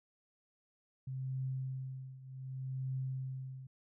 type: tone with tremolo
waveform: sine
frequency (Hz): 131.4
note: C3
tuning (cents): +8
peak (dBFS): -34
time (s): 1.07-3.67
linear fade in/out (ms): 5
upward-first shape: triangle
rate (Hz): 0.66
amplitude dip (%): 85
effects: none